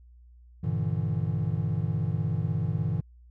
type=chord; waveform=triangle; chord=E half-diminished seventh; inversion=first; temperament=just; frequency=98.89 / 118.67 / 148.33 / 164.81 Hz; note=G2 / Bb2 / D3 / E3; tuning=+16 / +31 / +18 / 0 cents; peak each=-29 dBFS; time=0.63-3.01 s; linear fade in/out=10 ms; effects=added 60 Hz sine -50 dBFS peak until 3.3 s